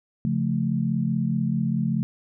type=chord; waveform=sine; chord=Db augmented; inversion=none; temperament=equal with one note detuned; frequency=138.59 / 174.61 / 219.4 Hz; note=Db3 / F3 / A3; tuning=0 / 0 / -5 cents; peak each=-26 / -26 / -25 dBFS; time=0.25-2.03 s; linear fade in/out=0 ms; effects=none